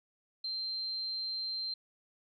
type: tone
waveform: sine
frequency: 4140 Hz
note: C8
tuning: 19 cents flat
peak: -34 dBFS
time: 0.44-1.74 s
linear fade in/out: 5 ms
effects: none

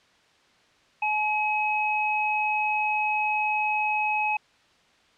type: tone pair together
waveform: sine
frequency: 851 / 2550 Hz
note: G#5 / D#7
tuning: +42 / +42 cents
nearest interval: octave + perfect fifth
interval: 1900 cents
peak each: -25 dBFS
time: 1.02-4.37 s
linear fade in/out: 5 ms
effects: white hiss -60 dBFS RMS until 5.17 s + low-pass 4000 Hz 12 dB/octave

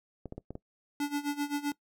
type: clicks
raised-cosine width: 2 ms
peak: -26 dBFS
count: 5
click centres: 0.257 / 0.324 / 0.38 / 0.506 / 0.554 s
type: tone with tremolo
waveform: square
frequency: 289.1 Hz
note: D4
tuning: 27 cents flat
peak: -28 dBFS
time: 1-1.72 s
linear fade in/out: 2 ms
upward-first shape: sine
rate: 7.7 Hz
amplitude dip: 85%
effects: noise-tail reverb RT60 0.1 s tail -20 dB re dry

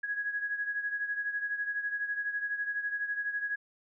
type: beating tone pair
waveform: sine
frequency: 1661.2 / 1673.2 Hz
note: G#6 / G#6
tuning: 0 / +12 cents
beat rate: 12 Hz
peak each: -32 / -38 dBFS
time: 0.03-3.56 s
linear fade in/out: 10 ms
effects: none

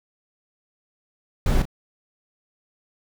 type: noise with echo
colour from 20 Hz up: brown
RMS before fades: -19 dBFS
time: 1.46-1.62 s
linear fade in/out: 2 ms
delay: 34 ms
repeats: 1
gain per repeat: -11 dB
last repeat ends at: 1.654 s
effects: none

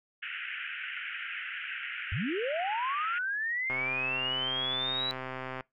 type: band-pass noise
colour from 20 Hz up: pink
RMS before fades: -38 dBFS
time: 0.22-3.19 s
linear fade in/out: 10 ms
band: 1400 to 3000 Hz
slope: 96 dB/octave
type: linear sweep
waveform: sine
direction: up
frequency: 74.3 to 3951 Hz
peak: -29 dBFS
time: 2.12-5.11 s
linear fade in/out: 0 ms
type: click train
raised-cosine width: 0.5 ms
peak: -22 dBFS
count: 249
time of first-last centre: 3.7-5.608 s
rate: 130 Hz
effects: noise-tail reverb RT60 0.2 s tail -24 dB re dry + MP3 96 kbps

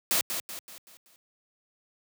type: noise with echo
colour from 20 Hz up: white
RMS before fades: -25 dBFS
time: 0.11-0.21 s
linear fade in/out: 0 ms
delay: 190 ms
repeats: 5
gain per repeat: -7 dB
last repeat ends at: 1.16 s
effects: high-pass 100 Hz 12 dB/octave

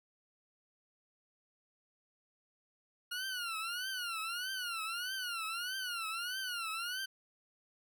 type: tone with vibrato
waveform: 20% pulse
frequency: 1419 Hz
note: F6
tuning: 27 cents sharp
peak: -32 dBFS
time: 3.11-7.06 s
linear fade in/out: 10 ms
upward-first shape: triangle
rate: 1.6 Hz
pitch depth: 180 cents each way
effects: none

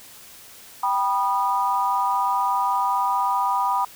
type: chord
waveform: sine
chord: G augmented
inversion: none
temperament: just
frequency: 784 / 980 / 1225 Hz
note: G5 / B5 / D#6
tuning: 0 / -14 / -27 cents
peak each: -25 / -21 / -26 dBFS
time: 0.83-3.85 s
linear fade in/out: 5 ms
effects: white hiss -45 dBFS RMS until 3.95 s

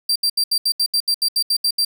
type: tone bursts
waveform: 40% pulse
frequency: 4707 Hz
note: D8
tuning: 3 cents sharp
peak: -14 dBFS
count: 13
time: 0.09-1.849 s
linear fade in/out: 5 ms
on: 67 ms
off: 74 ms
effects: none

